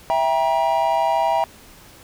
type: chord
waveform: triangle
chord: E diminished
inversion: none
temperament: just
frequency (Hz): 659.3 / 791.1 / 949.3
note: E5 / G5 / Bb5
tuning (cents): 0 / +16 / +31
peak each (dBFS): -19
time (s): 0.1-1.44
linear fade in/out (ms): 0
effects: pink hiss -46 dBFS RMS until 2.03 s